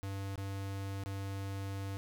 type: tone with dropouts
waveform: square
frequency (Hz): 98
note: G2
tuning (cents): 0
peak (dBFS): -38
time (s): 0.03-1.97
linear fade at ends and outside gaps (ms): 0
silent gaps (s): 0.357-0.378 / 1.037-1.06
effects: none